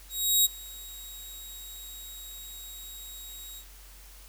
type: tone with ADSR envelope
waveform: 10% pulse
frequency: 3800 Hz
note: A#7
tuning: 33 cents sharp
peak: -11 dBFS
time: 0.09-3.65 s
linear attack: 360 ms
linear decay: 22 ms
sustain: -23 dB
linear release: 75 ms
effects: added 47 Hz sine -49 dBFS peak until 4.28 s + white hiss -53 dBFS RMS until 4.28 s